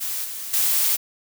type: noise with level steps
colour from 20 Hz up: blue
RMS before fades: -27 / -32 / -20 dBFS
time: 0-0.97 s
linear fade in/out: 20 ms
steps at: 0.24 / 0.53 s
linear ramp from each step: 10 ms
effects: none